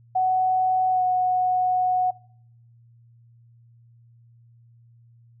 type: tone with pitch glide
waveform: sine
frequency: 745 to 735.2 Hz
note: F#5 to F#5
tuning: +12 to -11 cents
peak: -18 dBFS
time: 0.15-2.11 s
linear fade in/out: 10 ms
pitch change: -23 cents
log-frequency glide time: 0.9-1.02 s
effects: noise-tail reverb RT60 0.7 s tail -25 dB re dry + added 117 Hz sine -51 dBFS peak until 5.4 s